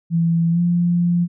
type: tone with pitch glide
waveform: sine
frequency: 167.1 to 173.79 Hz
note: E3 to F3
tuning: +24 to -8 cents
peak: -14 dBFS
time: 0.1-1.28 s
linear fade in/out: 50 ms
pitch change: +68 cents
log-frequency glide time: 0.51-0.6 s
effects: none